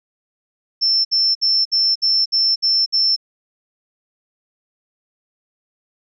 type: tone bursts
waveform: sine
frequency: 5350 Hz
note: E8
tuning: 25 cents sharp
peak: -13 dBFS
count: 8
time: 0.81-3.164 s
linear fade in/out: 20 ms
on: 240 ms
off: 62 ms
effects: none